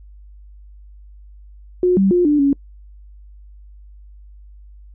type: tone with pitch steps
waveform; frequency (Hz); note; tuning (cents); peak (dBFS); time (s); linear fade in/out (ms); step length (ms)
sine; 361.2 / 193.9 / 354.7 / 295.2 / 279.7; F#4 / G3 / F4 / D4 / C#4; -42 / -19 / +27 / +9 / +16; -11; 1.83-2.53; 2; 140
effects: noise-tail reverb RT60 0.1 s tail -26 dB re dry + added 50 Hz sine -39 dBFS peak until 4.94 s